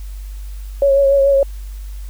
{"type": "tone with vibrato", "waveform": "sine", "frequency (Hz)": 553, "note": "C#5", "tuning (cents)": -4, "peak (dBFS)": -9, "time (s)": [0.82, 1.43], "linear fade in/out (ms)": 2, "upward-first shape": "triangle", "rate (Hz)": 6.9, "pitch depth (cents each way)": 33, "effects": ["added 49 Hz sine -26 dBFS peak until 2.09 s", "white hiss -47 dBFS RMS until 2.09 s"]}